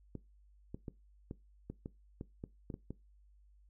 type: clicks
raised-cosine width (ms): 3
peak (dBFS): -29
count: 11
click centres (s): 0.153 / 0.745 / 0.882 / 1.311 / 1.7 / 1.859 / 2.211 / 2.439 / 2.702 / 2.741 / 2.906
effects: noise-tail reverb RT60 0.2 s tail -19 dB re dry + added 50 Hz sine -61 dBFS peak until 3.69 s